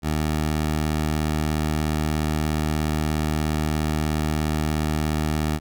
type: tone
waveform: 15% pulse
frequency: 76.9 Hz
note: D#2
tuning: 20 cents flat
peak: -15 dBFS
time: 0.02-5.6 s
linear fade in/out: 50 ms
effects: none